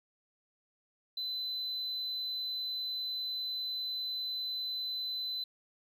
triangle tone, 4025 Hz, B7, 32 cents sharp, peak -32 dBFS, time 1.17-5.44 s, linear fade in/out 5 ms, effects tanh soft clip ceiling -29 dBFS + 12-bit

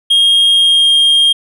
triangle tone with pitch glide, 3244 to 3223 Hz, G#7 to G7, -41 to +47 cents, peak -5 dBFS, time 0.1-1.33 s, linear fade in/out 10 ms, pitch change -12 cents, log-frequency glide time 0.52-0.91 s, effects none

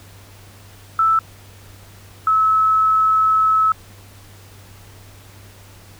sine tone pair in turn, 1318.5 / 1296.6 Hz, E6 / E6, 0 / -29 cents, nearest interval unison, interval 29 cents, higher first, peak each -12 dBFS, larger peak neither, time 0.99-1.19 / 2.27-3.72 s, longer second, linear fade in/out 2 ms, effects added 98 Hz sine -43 dBFS peak until 5.99 s + pink hiss -46 dBFS RMS until 5.99 s

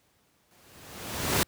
pink noise with exponential growth, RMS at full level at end -22 dBFS, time 0.51-1.43 s, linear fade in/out 0 ms, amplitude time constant 200 ms, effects pink hiss -67 dBFS RMS until 1.47 s + high-pass 80 Hz 12 dB/octave

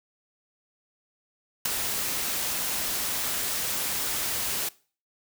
white noise with ADSR envelope, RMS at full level -21 dBFS, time 1.65-4.69 s, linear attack 8 ms, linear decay 3 ms, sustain -8 dB, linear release 6 ms, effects noise-tail reverb RT60 0.4 s tail -21 dB re dry

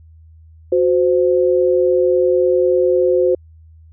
sine tone pair together, 366.6 / 517 Hz, F#4 / C5, -16 / -21 cents, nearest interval tritone, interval 595 cents, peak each -14 / -14 dBFS, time 0.72-3.35 s, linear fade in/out 5 ms, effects added 80 Hz sine -41 dBFS peak until 3.92 s

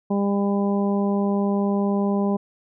harmonic tone, 200.5 Hz, G3, 39 cents sharp, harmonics 1 / 2 / 3 / 4 / 5, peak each -20 / -26 / -30 / -32 / -34 dBFS, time 0.1-2.37 s, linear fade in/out 10 ms, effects none

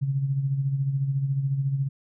sine tone with tremolo, 137.2 Hz, C#3, 17 cents flat, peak -20 dBFS, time 0.01-1.89 s, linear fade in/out 20 ms, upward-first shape sine, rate 14 Hz, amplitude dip 55%, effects none

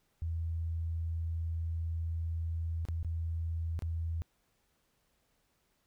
sine tone with dropouts, 82.41 Hz, E2, in tune, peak -32 dBFS, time 0.22-4.22 s, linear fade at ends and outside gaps 0 ms, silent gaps 2.852-2.886 / 3.029-3.047 / 3.791-3.822 s, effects pink hiss -75 dBFS RMS until 5.86 s

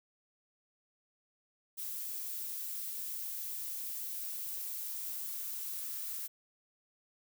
violet noise with high-pass filter sweep, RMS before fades -40 dBFS, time 1.77-6.28 s, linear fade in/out 20 ms, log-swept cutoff 220 to 1300 Hz, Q 2.2, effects none

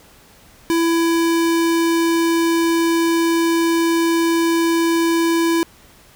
square tone, 333 Hz, E4, 18 cents sharp, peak -15 dBFS, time 0.7-5.63 s, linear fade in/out 0 ms, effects pink hiss -48 dBFS RMS until 6.15 s

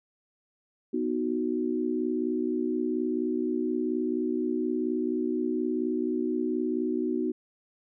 sine chord, B major, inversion none, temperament equal, 246.9 / 311.1 / 370 Hz, B3 / D#4 / F#4, 0 / 0 / 0 cents, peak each -30 dBFS, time 0.93-7.32 s, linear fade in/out 10 ms, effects none

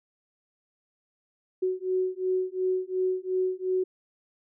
sine beating tone pair, 370 / 372.8 Hz, F#4 / F#4, 0 / +13 cents, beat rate 2.8 Hz, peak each -28 dBFS, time 1.62-3.84 s, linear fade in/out 10 ms, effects none

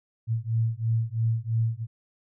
sine beating tone pair, 112.1 / 115.1 Hz, A2 / A#2, +33 / -22 cents, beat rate 3 Hz, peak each -26 dBFS, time 0.27-1.87 s, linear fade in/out 50 ms, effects none

